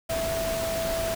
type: tone in noise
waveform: sine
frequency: 659.3 Hz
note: E5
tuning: in tune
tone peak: -27 dBFS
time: 0.09-1.15 s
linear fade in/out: 10 ms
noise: pink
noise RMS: -32 dBFS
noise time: 0.09-1.15 s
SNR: +2 dB
effects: none